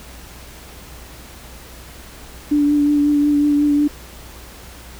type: tone with vibrato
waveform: sine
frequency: 291.9 Hz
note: D4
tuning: 10 cents flat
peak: -12 dBFS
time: 2.51-3.88 s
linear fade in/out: 10 ms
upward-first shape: triangle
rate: 5.5 Hz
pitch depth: 22 cents each way
effects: added 60 Hz sine -40 dBFS peak until 4.99 s + pink hiss -40 dBFS RMS until 4.99 s